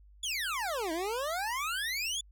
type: exponential two-way sweep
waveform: 25% pulse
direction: down then up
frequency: 3518 to 311.1 to 3518 Hz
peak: -28 dBFS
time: 0.23-2.21 s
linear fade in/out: 5 ms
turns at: 0.92 s
effects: added 50 Hz sine -54 dBFS peak until 2.31 s